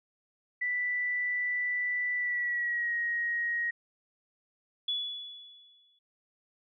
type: tone with pitch glide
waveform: sine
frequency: 1975.5 to 1885.2 Hz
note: B6 to A#6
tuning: 0 to +19 cents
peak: -28 dBFS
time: 0.61-3.71 s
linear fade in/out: 10 ms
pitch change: -81 cents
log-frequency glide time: 2.16-2.94 s
type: tone with exponential decay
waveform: sine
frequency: 3417 Hz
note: G#7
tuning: 49 cents sharp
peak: -27 dBFS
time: 4.88-5.99 s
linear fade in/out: 5 ms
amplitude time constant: 240 ms
effects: none